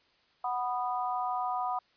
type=harmonic tone; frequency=246.9 Hz; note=B3; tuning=in tune; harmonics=3 / 4 / 5; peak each=-32 / -34 / -36 dBFS; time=0.44-1.79 s; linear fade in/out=5 ms; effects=white hiss -67 dBFS RMS until 1.96 s + resampled to 11025 Hz